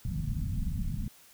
pink low-pass noise, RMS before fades -32 dBFS, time 0.05-1.08 s, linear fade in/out 2 ms, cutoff 220 Hz, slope 48 dB/octave, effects white hiss -57 dBFS RMS until 1.33 s

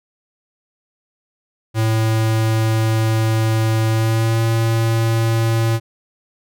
square tone with pitch glide, 111.1 to 113.7 Hz, A2 to A#2, +17 to -43 cents, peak -15 dBFS, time 1.74-5.8 s, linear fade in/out 50 ms, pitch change +40 cents, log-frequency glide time 3.89-4.41 s, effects none

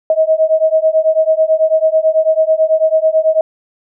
sine beating tone pair, 630 / 639.1 Hz, D#5 / D#5, +21 / +46 cents, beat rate 9.1 Hz, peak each -12 dBFS, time 0.1-3.41 s, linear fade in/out 2 ms, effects none

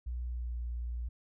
sine tone with pitch glide, 60.7 to 59.45 Hz, B1 to A#1, -29 to +35 cents, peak -34 dBFS, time 0.06-1.09 s, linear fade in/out 10 ms, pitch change -36 cents, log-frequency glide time 0.27-0.56 s, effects none

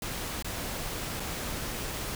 pink noise with dropouts, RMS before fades -35 dBFS, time 0.02-2.15 s, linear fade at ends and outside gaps 2 ms, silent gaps 0.425-0.445 / 1.198-1.202 s, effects none

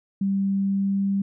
sine tone with pitch glide, 196 to 197.14 Hz, G3 to G3, 0 to +10 cents, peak -20 dBFS, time 0.21-1.22 s, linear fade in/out 5 ms, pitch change +10 cents, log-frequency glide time 0.54-1.11 s, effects none

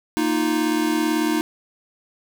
square chord, Bb suspended fourth, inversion none, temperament equal, 233.1 / 311.1 / 349.2 Hz, Bb3 / Eb4 / F4, 0 / 0 / 0 cents, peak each -27 / -21 / -27 dBFS, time 0.17-1.41 s, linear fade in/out 0 ms, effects none

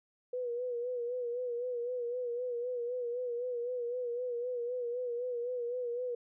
sine tone with vibrato, 487.7 Hz, B4, 22 cents flat, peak -33 dBFS, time 0.33-6.15 s, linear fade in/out 5 ms, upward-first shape sine, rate 3.9 Hz, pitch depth 57 cents each way, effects none

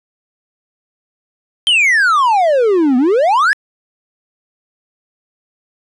triangle exponential two-way sweep, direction down then up, 3198 to 241.1 to 1766 Hz, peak -7 dBFS, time 1.67-3.53 s, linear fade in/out 0 ms, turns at 2.97 s, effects resampled to 24000 Hz

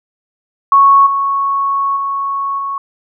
sine tone with level steps, 1106 Hz, C#6, 4 cents flat, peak -4 / -12 / -15 / -17 dBFS, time 0.72-2.78 s, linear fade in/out 2 ms, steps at 1.06 / 1.96 / 2.58 s, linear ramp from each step 10 ms, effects none

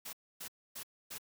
white noise bursts, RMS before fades -44 dBFS, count 4, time 0.05-1.184 s, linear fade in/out 10 ms, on 81 ms, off 270 ms, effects none

